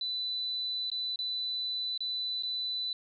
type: tone with dropouts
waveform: sine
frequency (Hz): 3991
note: B7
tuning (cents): +17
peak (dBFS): -31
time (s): 0.01-2.93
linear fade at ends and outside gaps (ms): 2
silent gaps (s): 0.901-0.916 / 1.159-1.189 / 1.977-2.005 / 2.425-2.433
effects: none